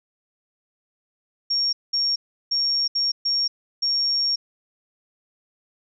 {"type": "tone bursts at uneven times", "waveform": "sine", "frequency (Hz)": 5540, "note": "F8", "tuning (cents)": -15, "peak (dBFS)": -19, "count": 6, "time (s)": [[1.5, 1.73], [1.93, 2.16], [2.51, 2.88], [2.95, 3.12], [3.25, 3.48], [3.82, 4.36]], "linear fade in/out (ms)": 10, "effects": []}